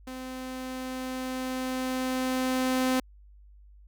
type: tone with level ramp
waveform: sawtooth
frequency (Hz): 257.8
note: C4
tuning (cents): -26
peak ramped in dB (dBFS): -33 to -19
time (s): 0.07-3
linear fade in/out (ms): 5
effects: added 50 Hz sine -50 dBFS peak until 3.87 s